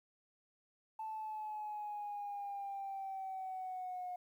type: linear sweep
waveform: sine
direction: down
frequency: 880 to 720 Hz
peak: -39 dBFS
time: 0.99-4.16 s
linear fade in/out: 5 ms
effects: tanh soft clip ceiling -36 dBFS + 12-bit